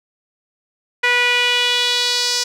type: tone with band-pass filter sweep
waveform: sawtooth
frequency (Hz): 488.7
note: B4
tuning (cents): -18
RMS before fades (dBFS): -17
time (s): 1.03-2.44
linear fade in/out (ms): 10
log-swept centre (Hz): 2100 to 5300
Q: 2.8
effects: none